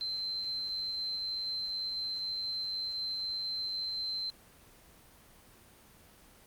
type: tone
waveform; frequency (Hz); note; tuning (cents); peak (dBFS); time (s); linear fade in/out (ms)
sine; 4099; C8; -36; -33; 0.01-4.3; 0
effects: pink hiss -58 dBFS RMS until 6.46 s + Opus 24 kbps